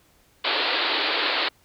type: band-pass noise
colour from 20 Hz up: white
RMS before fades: -24 dBFS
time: 0.44-1.49 s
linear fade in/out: 10 ms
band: 280 to 4500 Hz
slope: 96 dB/octave
effects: pink hiss -60 dBFS RMS until 1.64 s